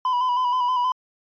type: tone with vibrato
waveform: triangle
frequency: 996 Hz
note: B5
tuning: 14 cents sharp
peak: -17 dBFS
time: 0.05-0.92 s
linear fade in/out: 2 ms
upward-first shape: square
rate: 6.3 Hz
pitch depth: 33 cents each way
effects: resampled to 11025 Hz